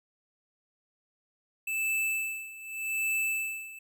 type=tone with tremolo; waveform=square; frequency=2634 Hz; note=E7; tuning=2 cents flat; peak=-27 dBFS; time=1.67-3.79 s; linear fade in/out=5 ms; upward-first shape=sine; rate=0.84 Hz; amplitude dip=85%; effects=none